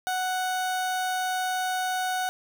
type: tone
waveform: 30% pulse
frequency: 741 Hz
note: F#5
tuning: 2 cents sharp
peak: -23 dBFS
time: 0.07-2.29 s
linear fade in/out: 0 ms
effects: none